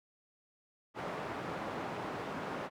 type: band-pass noise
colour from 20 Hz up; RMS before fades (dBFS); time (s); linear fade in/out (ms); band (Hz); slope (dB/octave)
white; -40; 0.94-2.7; 50; 120 to 1000; 12
effects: none